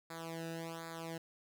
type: tone with flanger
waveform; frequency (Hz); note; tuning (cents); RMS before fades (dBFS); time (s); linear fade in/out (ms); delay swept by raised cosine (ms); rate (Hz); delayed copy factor
sawtooth; 164.81; E3; 0; -44; 0.1-1.18; 5; 0.34 to 0.93; 1.3; -1
effects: none